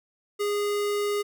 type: tone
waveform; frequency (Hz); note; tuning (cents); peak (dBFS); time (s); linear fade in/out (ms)
square; 411.3; G#4; -17; -25; 0.39-1.23; 20
effects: none